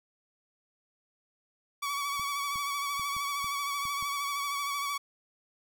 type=tone with vibrato; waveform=sawtooth; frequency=1134 Hz; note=C#6; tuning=39 cents sharp; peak=-27 dBFS; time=1.82-4.98 s; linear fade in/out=10 ms; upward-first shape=sine; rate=13 Hz; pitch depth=34 cents each way
type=clicks; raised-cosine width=5 ms; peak=-36 dBFS; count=7; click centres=2.196 / 2.558 / 2.996 / 3.166 / 3.444 / 3.854 / 4.026 s
effects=none